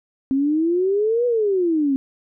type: exponential two-way sweep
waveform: sine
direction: up then down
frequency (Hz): 263.4 to 493.9 to 263.4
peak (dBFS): -16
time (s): 0.31-1.96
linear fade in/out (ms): 0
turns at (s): 1.26
effects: none